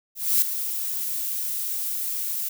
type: noise with ADSR envelope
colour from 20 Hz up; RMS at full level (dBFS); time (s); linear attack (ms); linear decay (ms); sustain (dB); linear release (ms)
violet; -18; 0.15-2.49; 270; 3; -10; 8
effects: none